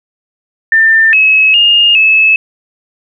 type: tone with pitch steps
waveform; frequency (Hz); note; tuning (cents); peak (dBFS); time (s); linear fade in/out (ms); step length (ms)
sine; 1792 / 2573 / 2834 / 2598; A6 / E7 / F7 / E7; +31 / -43 / +25 / -26; -4; 0.72-2.36; 2; 410
effects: none